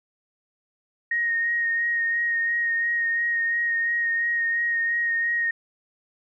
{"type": "tone with vibrato", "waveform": "sine", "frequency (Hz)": 1864.7, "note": "A#6", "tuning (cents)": 0, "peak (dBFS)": -21, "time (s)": [1.11, 5.51], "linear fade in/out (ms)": 5, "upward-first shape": "sine", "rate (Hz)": 2.9, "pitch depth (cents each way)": 19, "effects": []}